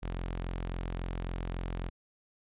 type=tone; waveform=sawtooth; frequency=43.64 Hz; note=F1; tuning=1 cent flat; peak=-30 dBFS; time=0.02-1.9 s; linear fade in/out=20 ms; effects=resampled to 8000 Hz